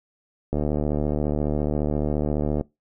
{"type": "click train", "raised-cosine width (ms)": 2, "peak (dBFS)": -11, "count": 156, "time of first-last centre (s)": [0.53, 2.611], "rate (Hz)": 74.5, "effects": ["noise-tail reverb RT60 0.2 s tail -22 dB re dry"]}